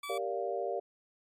20% pulse tone, 1151 Hz, D6, 35 cents flat, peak -34 dBFS, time 0.03-0.18 s, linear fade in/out 5 ms
sine chord, G minor seventh, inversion none, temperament equal with one note detuned, 392 / 466.2 / 576.2 / 698.5 Hz, G4 / Bb4 / D5 / F5, 0 / 0 / -33 / 0 cents, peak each -37 dBFS, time 0.09-0.8 s, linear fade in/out 10 ms
effects MP3 64 kbps

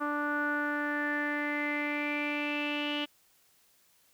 sawtooth tone with low-pass filter sweep, 293.7 Hz, D4, in tune, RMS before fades -32 dBFS, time 0-3.06 s, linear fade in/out 20 ms, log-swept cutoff 1300 to 3000 Hz, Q 8.2, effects white hiss -66 dBFS RMS until 4.13 s

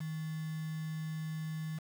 sine tone with quantisation, 157.9 Hz, D#3, 26 cents sharp, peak -36 dBFS, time 0-1.79 s, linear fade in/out 10 ms, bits 8, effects none

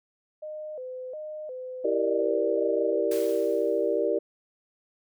sine tone with vibrato, 559 Hz, C#5, 14 cents sharp, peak -34 dBFS, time 0.42-3.02 s, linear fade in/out 10 ms, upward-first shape square, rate 1.4 Hz, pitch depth 160 cents each way
sine chord, E half-diminished seventh, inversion none, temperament equal, 329.6 / 392 / 466.2 / 587.3 Hz, E4 / G4 / Bb4 / D5, 0 / 0 / 0 / 0 cents, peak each -31 / -28 / -27 / -28 dBFS, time 1.84-4.19 s, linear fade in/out 10 ms
white noise with exponential decay, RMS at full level -38 dBFS, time 3.11-4.08 s, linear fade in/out 5 ms, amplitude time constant 210 ms
effects none

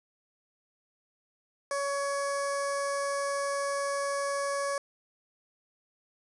15% pulse tone with notch filter, 561 Hz, C#5, 21 cents sharp, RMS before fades -31 dBFS, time 1.71-4.78 s, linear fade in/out 2 ms, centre 2800 Hz, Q 0.65, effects resampled to 24000 Hz + 9-bit

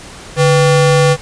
square ring-modulated tone, 320 Hz, D#4, 49 cents sharp, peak -5 dBFS, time 0.36-1.17 s, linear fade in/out 50 ms, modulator 175 Hz, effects pink hiss -33 dBFS RMS until 1.21 s + resampled to 22050 Hz

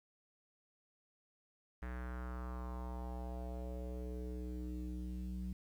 square tone with low-pass filter sweep, 61.74 Hz, B1, in tune, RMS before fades -43 dBFS, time 1.82-5.53 s, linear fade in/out 5 ms, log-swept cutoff 1800 to 200 Hz, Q 3.1, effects 11-bit

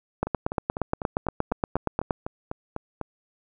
two click trains, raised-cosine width 1 ms, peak -16 / -9 dBFS, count 12 / 17, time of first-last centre 0.27-3.013 / 0.23-2.108 s, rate 4.01 / 8.52 Hz, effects none

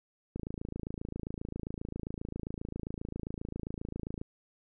click train, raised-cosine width 3 ms, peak -24 dBFS, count 107, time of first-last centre 0.36-4.215 s, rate 27.5 Hz, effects none

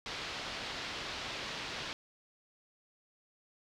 white low-pass noise, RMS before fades -41 dBFS, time 0.06-1.93 s, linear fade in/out 0 ms, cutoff 4500 Hz, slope 24 dB/octave, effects none

